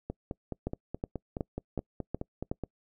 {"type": "two click trains", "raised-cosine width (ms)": 2, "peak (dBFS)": [-21, -18], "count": [13, 6], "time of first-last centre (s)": [[0.1, 2.637], [0.67, 2.515]], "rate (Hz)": [4.73, 2.71], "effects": ["noise-tail reverb RT60 0.1 s tail -26 dB re dry"]}